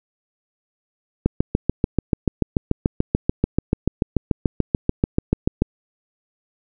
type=click train; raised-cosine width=3 ms; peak=-3 dBFS; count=31; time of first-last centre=1.26-5.62 s; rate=6.88 Hz; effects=none